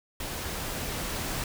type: noise with level ramp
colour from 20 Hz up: pink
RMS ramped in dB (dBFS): -35 to -32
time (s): 0.2-1.44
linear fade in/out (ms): 2
effects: none